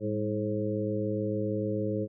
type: harmonic tone with a mistuned harmonic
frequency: 106.7 Hz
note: G#2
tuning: 47 cents sharp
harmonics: 1 / 2 / 3 / 4 / 5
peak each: -34 / -34 / -34 / -34 / -34 dBFS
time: 0-2.08 s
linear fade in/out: 50 ms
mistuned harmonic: 2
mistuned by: -76 cents
effects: none